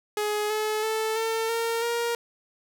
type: tone with pitch steps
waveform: sawtooth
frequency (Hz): 420 / 429.6 / 439.4 / 449.4 / 459.6 / 470.1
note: G#4 / A4 / A4 / A4 / A#4 / A#4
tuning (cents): +19 / -41 / -2 / +37 / -25 / +15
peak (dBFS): -21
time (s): 0.17-2.15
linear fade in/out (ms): 2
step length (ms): 330
effects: none